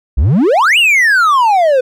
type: exponential two-way sweep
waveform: triangle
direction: up then down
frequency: 55 to 2960 to 494.5 Hz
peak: -5 dBFS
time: 0.17-1.81 s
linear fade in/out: 10 ms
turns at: 0.78 s
effects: none